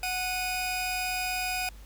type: tone pair together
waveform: sawtooth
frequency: 737 / 2479 Hz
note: F#5 / D#7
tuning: -7 / -7 cents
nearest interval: octave + major sixth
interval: 2100 cents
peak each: -28 dBFS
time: 0.03-1.69 s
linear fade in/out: 2 ms
effects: added 50 Hz sine -45 dBFS peak until 1.85 s + pink hiss -56 dBFS RMS until 1.85 s